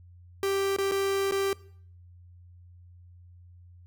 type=tone with dropouts; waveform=45% pulse; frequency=392 Hz; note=G4; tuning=in tune; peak=-25 dBFS; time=0.43-1.53 s; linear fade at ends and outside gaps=1 ms; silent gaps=0.764-0.785 / 0.913-0.919 / 1.311-1.321 s; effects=noise-tail reverb RT60 0.6 s tail -21 dB re dry + added 88 Hz sine -49 dBFS peak until 3.86 s